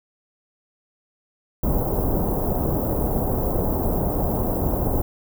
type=band-stop noise; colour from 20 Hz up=pink; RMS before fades=-22 dBFS; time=1.63-5.02 s; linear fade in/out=5 ms; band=810 to 16000 Hz; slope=24 dB/octave; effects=none